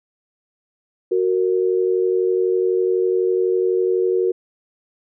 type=tone pair together; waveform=sine; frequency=370 / 462 Hz; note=F#4 / A#4; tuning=0 / -16 cents; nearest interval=major third; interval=384 cents; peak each=-17 / -20 dBFS; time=1.11-4.32 s; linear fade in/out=10 ms; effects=none